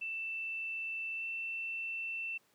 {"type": "tone with pitch glide", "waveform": "sine", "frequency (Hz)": [2663, 2680], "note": ["E7", "E7"], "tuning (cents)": [17, 28], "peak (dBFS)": -36, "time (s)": [0.01, 2.38], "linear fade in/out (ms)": 10, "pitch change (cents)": 11, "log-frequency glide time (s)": [1.16, 1.25], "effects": ["pink hiss -70 dBFS RMS until 2.54 s", "high-pass 200 Hz 12 dB/octave"]}